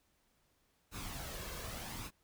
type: noise with flanger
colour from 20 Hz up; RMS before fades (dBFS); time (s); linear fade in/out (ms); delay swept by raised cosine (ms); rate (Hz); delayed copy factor
pink; -44; 0.91-2.11; 50; 0.76 to 1.86; 0.83; +0.5
effects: pink hiss -75 dBFS RMS until 2.23 s